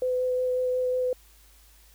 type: tone with vibrato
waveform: sine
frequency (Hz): 505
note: B4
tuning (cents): +39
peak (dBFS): -23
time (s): 0.02-1.13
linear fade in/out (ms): 2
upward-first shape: sine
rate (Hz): 5.5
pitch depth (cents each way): 10
effects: added 52 Hz sine -55 dBFS peak until 1.94 s + white hiss -58 dBFS RMS until 1.94 s